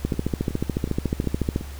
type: two click trains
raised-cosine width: 3 ms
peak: -19 / -9 dBFS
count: 5 / 22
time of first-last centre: 0.14-1.611 / 0.05-1.561 s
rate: 2.72 / 13.9 Hz
effects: added 70 Hz sine -34 dBFS peak until 1.79 s + pink hiss -44 dBFS RMS until 1.79 s

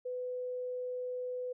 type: tone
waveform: sine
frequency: 500 Hz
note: B4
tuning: 21 cents sharp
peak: -35 dBFS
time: 0.05-1.53 s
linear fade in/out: 10 ms
effects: none

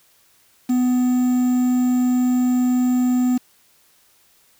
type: tone with quantisation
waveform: triangle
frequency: 249.9 Hz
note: B3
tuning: 21 cents sharp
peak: -13 dBFS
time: 0.69-3.38 s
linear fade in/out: 10 ms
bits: 6
effects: white hiss -57 dBFS RMS until 4.59 s

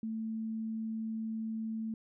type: tone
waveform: sine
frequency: 221.9 Hz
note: A3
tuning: 15 cents sharp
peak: -34 dBFS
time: 0.03-1.94 s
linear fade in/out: 2 ms
effects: none

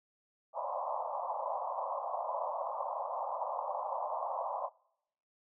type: band-pass noise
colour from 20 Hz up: white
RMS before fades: -37 dBFS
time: 0.53-4.7 s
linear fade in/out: 50 ms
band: 540 to 1100 Hz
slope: 96 dB/octave
effects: noise-tail reverb RT60 0.8 s tail -25 dB re dry

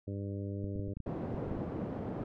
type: harmonic tone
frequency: 99.7 Hz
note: G2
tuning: 30 cents sharp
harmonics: 1 / 2 / 3 / 4 / 5 / 6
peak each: -37 / -43 / -43 / -46 / -49 / -51 dBFS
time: 0.07-0.94 s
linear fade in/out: 10 ms
type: clicks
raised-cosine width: 5 ms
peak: -29 dBFS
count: 11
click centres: 0.642 / 0.759 / 0.796 / 0.881 / 0.97 / 1.003 / 1.078 / 1.345 / 1.481 / 1.515 / 1.568 s
type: band-pass noise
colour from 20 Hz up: pink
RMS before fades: -38 dBFS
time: 1.06-2.24 s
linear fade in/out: 5 ms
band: 110 to 540 Hz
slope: 12 dB/octave
effects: none

